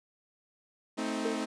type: chord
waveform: sawtooth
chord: A diminished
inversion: none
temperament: equal with one note detuned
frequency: 220 / 261.6 / 314.9 Hz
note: A3 / C4 / Eb4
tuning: 0 / 0 / +21 cents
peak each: -32 dBFS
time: 0.97-1.46 s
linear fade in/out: 20 ms
type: tone with exponential decay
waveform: sine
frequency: 450 Hz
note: A4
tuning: 39 cents sharp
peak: -25 dBFS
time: 1.25-1.46 s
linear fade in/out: 5 ms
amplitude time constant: 44 ms
effects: resampled to 22050 Hz